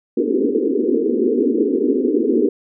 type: band-pass noise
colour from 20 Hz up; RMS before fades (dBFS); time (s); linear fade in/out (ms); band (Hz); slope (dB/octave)
white; -17; 0.17-2.49; 5; 230 to 460; 96
effects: none